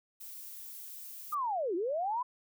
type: noise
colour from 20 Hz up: violet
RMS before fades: -46 dBFS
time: 0.2-1.35 s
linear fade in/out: 10 ms
type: linear two-way sweep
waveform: sine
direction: down then up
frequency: 1249 to 325.3 to 1023 Hz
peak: -30 dBFS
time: 1.32-2.23 s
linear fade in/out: 10 ms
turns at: 1.75 s
effects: none